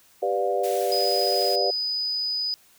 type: chord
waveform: sine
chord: G dominant seventh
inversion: none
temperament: equal with one note detuned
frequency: 392 / 493.9 / 587.3 / 708.2 Hz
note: G4 / B4 / D5 / F5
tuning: 0 / 0 / 0 / +24 cents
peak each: -27 dBFS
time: 0.22-1.71 s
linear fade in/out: 10 ms
type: high-pass noise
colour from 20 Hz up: white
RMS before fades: -37 dBFS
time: 0.63-1.56 s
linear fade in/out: 10 ms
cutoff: 1500 Hz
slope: 24 dB/octave
type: tone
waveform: sine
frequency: 4978 Hz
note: D#8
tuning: in tune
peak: -24 dBFS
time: 0.92-2.54 s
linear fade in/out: 0 ms
effects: white hiss -57 dBFS RMS until 2.78 s